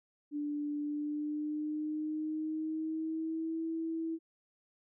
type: tone with pitch glide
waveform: sine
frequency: 293.7 to 325.9 Hz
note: D4 to E4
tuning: 0 to -20 cents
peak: -33 dBFS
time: 0.31-4.19 s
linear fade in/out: 50 ms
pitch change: +180 cents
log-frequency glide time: 0.79-3.64 s
effects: none